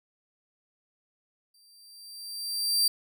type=tone with exponential growth; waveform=sawtooth; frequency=4699 Hz; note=D8; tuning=in tune; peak=-17 dBFS; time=1.54-2.88 s; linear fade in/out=5 ms; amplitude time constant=290 ms; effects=none